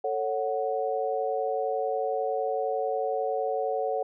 sine chord, F# minor, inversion first, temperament just, 444 / 555 / 740 Hz, A4 / C#5 / F#5, +16 / +2 / 0 cents, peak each -30 dBFS, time 0.04-4.03 s, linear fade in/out 5 ms, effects none

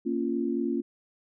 sine chord, Bb minor, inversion none, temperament equal with one note detuned, 233.1 / 277.2 / 346.4 Hz, Bb3 / Db4 / F4, 0 / 0 / -14 cents, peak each -30 dBFS, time 0.05-0.82 s, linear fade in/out 20 ms, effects none

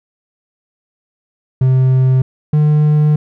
triangle tone pair in turn, 130 / 150.68 Hz, C3 / D3, -11 / +45 cents, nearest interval minor third, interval 256 cents, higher second, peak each -6 dBFS, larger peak neither, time 1.61-2.22 / 2.53-3.16 s, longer second, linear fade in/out 5 ms, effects none

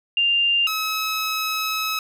sine / 15% pulse tone pair in turn, 2794 / 1285.5 Hz, F7 / E6, 0 / -44 cents, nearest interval octave + minor second, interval 1344 cents, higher first, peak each -16 dBFS, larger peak neither, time 0.17-0.67 / 0.67-1.99 s, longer second, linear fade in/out 2 ms, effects none

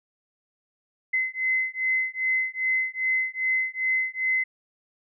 sine beating tone pair, 2047 / 2049.5 Hz, C7 / C7, -38 / -36 cents, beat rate 2.5 Hz, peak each -26 dBFS, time 1.13-4.44 s, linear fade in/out 10 ms, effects none

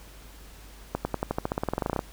accelerating click train, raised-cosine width 1 ms, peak -12 dBFS, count 19, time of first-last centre 0.95-1.992 s, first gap 100 ms, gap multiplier 0.93, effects added 50 Hz sine -47 dBFS peak until 2.12 s + pink hiss -51 dBFS RMS until 2.12 s

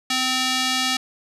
square tone with band-pass filter, 257.9 Hz, C4, 25 cents flat, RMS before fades -22 dBFS, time 0.1-0.97 s, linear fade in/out 5 ms, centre 4100 Hz, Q 1, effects resampled to 32000 Hz

